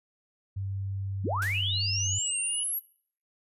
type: tone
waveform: sine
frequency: 97.6 Hz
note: G2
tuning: 7 cents flat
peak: -30 dBFS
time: 0.56-2.19 s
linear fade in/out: 10 ms
type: linear sweep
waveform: sine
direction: up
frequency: 77.78 to 11740 Hz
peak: -28 dBFS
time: 1.23-2.8 s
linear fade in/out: 20 ms
type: noise with exponential decay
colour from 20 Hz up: white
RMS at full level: -37 dBFS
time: 1.42-1.79 s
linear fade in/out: 1 ms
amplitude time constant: 80 ms
type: tone with vibrato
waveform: sine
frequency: 2858 Hz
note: F7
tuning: 39 cents sharp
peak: -34 dBFS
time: 1.54-2.64 s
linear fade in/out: 10 ms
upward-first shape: sine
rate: 2 Hz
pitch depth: 64 cents each way
effects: noise-tail reverb RT60 0.5 s tail -20 dB re dry + resampled to 32000 Hz